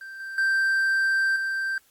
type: tone with level steps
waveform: triangle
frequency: 1568 Hz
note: G6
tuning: in tune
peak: -35 / -31 / -18 / -23 dBFS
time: 0.01-1.78 s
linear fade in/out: 2 ms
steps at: 0.2 / 0.38 / 1.36 s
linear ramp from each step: 2 ms
effects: white hiss -62 dBFS RMS until 1.9 s + AAC 64 kbps